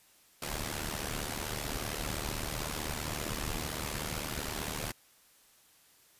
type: noise with amplitude modulation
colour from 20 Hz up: pink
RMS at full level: -33 dBFS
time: 0.42-4.92 s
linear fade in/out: 5 ms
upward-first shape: sine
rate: 75.6 Hz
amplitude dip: 80%
effects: white hiss -63 dBFS RMS until 6.19 s + resampled to 32000 Hz